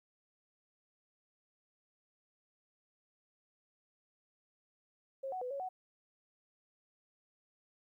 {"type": "tone with pitch steps", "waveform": "sine", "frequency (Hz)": [538, 743, 499.9, 556, 744], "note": ["C5", "F#5", "B4", "C#5", "F#5"], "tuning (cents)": [48, 7, 21, 5, 9], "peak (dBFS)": -37, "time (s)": [5.23, 5.69], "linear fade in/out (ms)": 10, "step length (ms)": 92, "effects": ["13-bit"]}